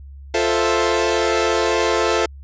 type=chord; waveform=sawtooth; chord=F major seventh; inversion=none; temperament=equal; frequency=349.2 / 440 / 523.3 / 659.3 Hz; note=F4 / A4 / C5 / E5; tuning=0 / 0 / 0 / 0 cents; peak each=-18 / -16 / -19 / -20 dBFS; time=0.34-2.26 s; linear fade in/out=5 ms; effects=added 69 Hz sine -35 dBFS peak until 2.43 s + resampled to 16000 Hz